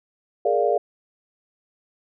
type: chord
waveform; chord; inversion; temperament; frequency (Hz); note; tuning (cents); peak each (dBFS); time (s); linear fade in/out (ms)
sine; Bb dominant seventh; third; equal with one note detuned; 415.3 / 466.2 / 584.6 / 698.5; Ab4 / Bb4 / D5 / F5; 0 / 0 / -8 / 0; -23; 0.45-0.78; 5
effects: none